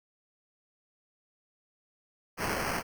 violet noise with sample-and-hold, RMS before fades -32 dBFS, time 2.37-2.83 s, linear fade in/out 50 ms, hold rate 3675 Hz, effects none

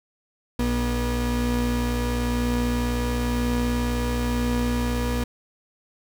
35% pulse tone pair together, 60.2 / 241.8 Hz, B1 / B3, -44 / -36 cents, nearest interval 2 octaves, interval 2408 cents, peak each -23 dBFS, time 0.59-5.24 s, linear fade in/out 5 ms, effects none

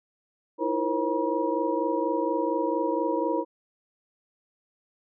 sine tone cluster, 315.3 / 339.5 / 472.4 / 536 / 958 Hz, D#4 / F4 / A#4 / C5 / A#5, +23 / -49 / +23 / +42 / +47 cents, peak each -30 dBFS, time 0.58-3.45 s, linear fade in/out 50 ms, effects none

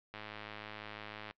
click train, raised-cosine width 0.3 ms, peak -28 dBFS, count 125, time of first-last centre 0.14-1.31 s, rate 106 Hz, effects noise-tail reverb RT60 0.1 s tail -23 dB re dry + low-pass 4000 Hz 12 dB/octave

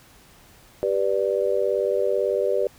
sine chord, G major, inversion none, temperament just, 392 / 490 / 588 Hz, G4 / B4 / D5, 0 / -14 / +2 cents, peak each -24 dBFS, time 0.83-2.67 s, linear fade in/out 0 ms, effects pink hiss -52 dBFS RMS until 2.78 s

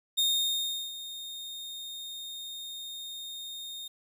40% pulse tone with ADSR envelope, 3683 Hz, A#7, 22 cents flat, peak -22 dBFS, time 0.17-3.88 s, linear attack 17 ms, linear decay 730 ms, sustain -15 dB, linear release 7 ms, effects 10-bit

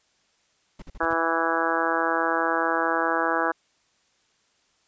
brown noise bursts, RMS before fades -38 dBFS, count 5, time 0.79-1.134 s, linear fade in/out 5 ms, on 32 ms, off 46 ms
harmonic tone, 164.81 Hz, E3, in tune, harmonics 2 / 3 / 4 / 5 / 6 / 7 / 8 / 9 / 10, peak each -30 / -30 / -30 / -30 / -30 / -30 / -30 / -30 / -30 dBFS, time 1-3.52 s, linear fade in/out 10 ms
effects white hiss -66 dBFS RMS until 4.87 s + resampled to 16000 Hz

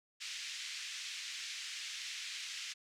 pink band-pass noise, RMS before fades -44 dBFS, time 0.2-2.74 s, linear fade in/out 20 ms, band 2100 to 6800 Hz, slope 24 dB/octave, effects none

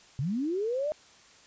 sine linear sweep, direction up, 120 to 622.3 Hz, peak -27 dBFS, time 0.19-0.92 s, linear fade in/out 0 ms, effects white hiss -56 dBFS RMS until 1.46 s + resampled to 16000 Hz

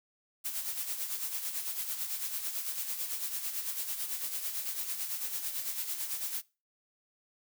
blue noise with tremolo, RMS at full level -34 dBFS, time 0.44-6.42 s, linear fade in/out 20 ms, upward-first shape sine, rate 9 Hz, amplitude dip 55%, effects noise-tail reverb RT60 0.3 s tail -22 dB re dry

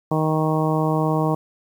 harmonic tone, 156.5 Hz, D#3, 10 cents sharp, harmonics 1 / 2 / 3 / 4 / 5 / 6 / 7, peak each -21 / -24 / -26 / -27 / -28 / -29 / -29 dBFS, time 0.11-1.35 s, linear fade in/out 5 ms, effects 8-bit

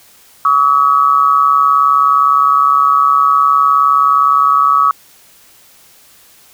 sine tone pair together, 1139.5 / 1279 Hz, C#6 / D#6, +47 / +47 cents, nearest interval major second, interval 200 cents, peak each -10 dBFS, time 0.45-4.91 s, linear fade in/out 2 ms, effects white hiss -45 dBFS RMS until 6.53 s

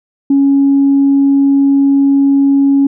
sine tone, 277.2 Hz, C#4, in tune, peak -5 dBFS, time 0.3-2.87 s, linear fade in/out 5 ms, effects tanh soft clip ceiling -2 dBFS

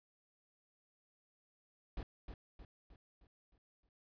brown noise with echo, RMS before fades -42 dBFS, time 1.97-2.03 s, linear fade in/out 2 ms, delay 310 ms, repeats 6, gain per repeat -6 dB, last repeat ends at 3.89 s, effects resampled to 11025 Hz

